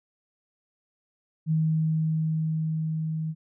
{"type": "tone with level ramp", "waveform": "sine", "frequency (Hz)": 158.4, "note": "D#3", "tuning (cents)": 31, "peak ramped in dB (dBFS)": [-20, -27], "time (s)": [1.46, 3.35], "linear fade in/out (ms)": 50, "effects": []}